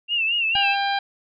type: tone with vibrato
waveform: sine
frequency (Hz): 2740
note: F7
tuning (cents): -34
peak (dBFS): -19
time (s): 0.08-0.76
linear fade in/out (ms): 50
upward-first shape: sine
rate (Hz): 4.5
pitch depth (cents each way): 84
type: harmonic tone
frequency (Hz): 797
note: G5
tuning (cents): +28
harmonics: 1 / 2 / 3 / 4 / 5 / 6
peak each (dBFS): -22 / -27 / -32 / -31 / -32 / -38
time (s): 0.55-0.99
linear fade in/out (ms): 5
type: click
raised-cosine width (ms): 5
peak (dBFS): -28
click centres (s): 0.553
effects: none